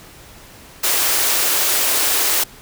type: high-pass noise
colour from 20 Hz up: white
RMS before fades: -17 dBFS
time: 0.83-2.44 s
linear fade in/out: 10 ms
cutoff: 290 Hz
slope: 48 dB/octave
effects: pink hiss -42 dBFS RMS until 2.61 s